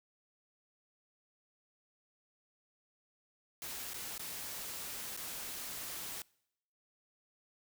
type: noise with dropouts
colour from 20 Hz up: white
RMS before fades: -43 dBFS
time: 3.62-6.22 s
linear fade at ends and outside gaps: 1 ms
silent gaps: 3.935-3.942 / 4.179-4.194 / 5.166-5.174 s
effects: noise-tail reverb RT60 0.8 s tail -25 dB re dry